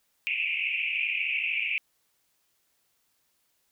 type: band-pass noise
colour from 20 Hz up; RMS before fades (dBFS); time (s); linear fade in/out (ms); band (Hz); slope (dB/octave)
pink; -29; 0.27-1.78; 0; 2300 to 2700; 96
effects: white hiss -72 dBFS RMS until 3.71 s